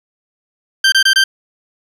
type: tone bursts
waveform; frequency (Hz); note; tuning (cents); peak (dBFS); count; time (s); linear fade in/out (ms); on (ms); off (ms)
20% pulse; 1568; G6; 0; -3; 4; 0.84-1.24; 5; 82; 24
effects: low-pass 9000 Hz 12 dB/octave + 7-bit